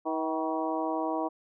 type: harmonic tone with a mistuned harmonic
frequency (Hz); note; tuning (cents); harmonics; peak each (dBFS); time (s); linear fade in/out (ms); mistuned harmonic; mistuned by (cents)
160.1; D#3; +50; 2 / 3 / 4 / 5 / 6 / 7; -32 / -37 / -34 / -35 / -35 / -40; 0.05-1.29; 20; 5; -63
effects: none